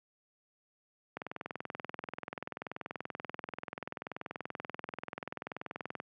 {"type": "click train", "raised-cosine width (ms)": 0.5, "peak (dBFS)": -23, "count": 101, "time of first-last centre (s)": [1.17, 6.001], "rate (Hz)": 20.7, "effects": ["high-pass 150 Hz 12 dB/octave"]}